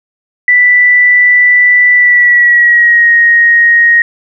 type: tone with pitch glide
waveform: sine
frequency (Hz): 1975.5 to 1874.3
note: B6 to A#6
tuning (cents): 0 to +9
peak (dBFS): -3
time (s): 0.48-4.02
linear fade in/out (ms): 2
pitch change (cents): -91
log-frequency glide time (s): 1.94-3.11
effects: none